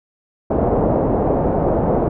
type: low-pass noise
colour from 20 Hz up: white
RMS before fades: -17 dBFS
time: 0.5-2.09 s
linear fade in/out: 10 ms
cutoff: 690 Hz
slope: 24 dB/octave
effects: none